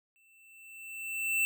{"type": "tone with exponential growth", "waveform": "square", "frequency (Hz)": 2672, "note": "E7", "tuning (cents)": 23, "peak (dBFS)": -25, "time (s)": [0.16, 1.45], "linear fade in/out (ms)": 0, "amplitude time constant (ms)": 280, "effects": []}